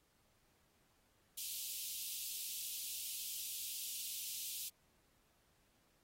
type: high-pass noise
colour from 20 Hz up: white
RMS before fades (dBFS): -44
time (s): 1.37-4.69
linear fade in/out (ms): 10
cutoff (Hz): 2700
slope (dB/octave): 48
effects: pink hiss -75 dBFS RMS until 6.03 s + AAC 48 kbps